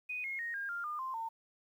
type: tone with pitch steps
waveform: sine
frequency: 2489 / 2154 / 1864.6 / 1613.9 / 1396.9 / 1209.1 / 1046.5 / 905.8 Hz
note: D#7 / C7 / A#6 / G6 / F6 / D#6 / C6 / A#5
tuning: 0 / +50 / 0 / +50 / 0 / -50 / 0 / -50 cents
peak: -36 dBFS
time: 0.09-1.29 s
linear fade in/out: 10 ms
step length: 150 ms
effects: 11-bit